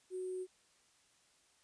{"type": "tone with sample-and-hold", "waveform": "sine", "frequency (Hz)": 370, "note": "F#4", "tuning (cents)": 0, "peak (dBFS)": -38, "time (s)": [0.1, 0.47], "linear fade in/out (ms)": 50, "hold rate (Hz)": 8820, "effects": ["white hiss -70 dBFS RMS until 1.63 s", "resampled to 22050 Hz"]}